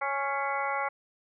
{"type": "harmonic tone with a mistuned harmonic", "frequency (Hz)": 277.2, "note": "C#4", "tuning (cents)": 0, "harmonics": [2, 3, 4, 5, 6, 7, 8], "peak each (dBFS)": [-36, -32, -34, -35, -45, -37, -39], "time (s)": [0.01, 0.89], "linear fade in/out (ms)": 10, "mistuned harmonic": 7, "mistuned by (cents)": 56, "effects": []}